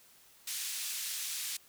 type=band-pass noise; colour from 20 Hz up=white; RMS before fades=-38 dBFS; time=0.47-1.57 s; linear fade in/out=5 ms; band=2500 to 11000 Hz; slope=12 dB/octave; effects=white hiss -61 dBFS RMS until 1.68 s